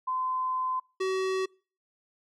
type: tone pair in turn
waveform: sine / square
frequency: 1027 / 378.3 Hz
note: C6 / F#4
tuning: -33 / +38 cents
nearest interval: octave + perfect fourth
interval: 1729 cents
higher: first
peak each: -27 dBFS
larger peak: neither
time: 0.07-0.8 / 1-1.46 s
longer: first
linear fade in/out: 10 ms
effects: noise-tail reverb RT60 0.4 s tail -26 dB re dry + low-pass 6000 Hz 12 dB/octave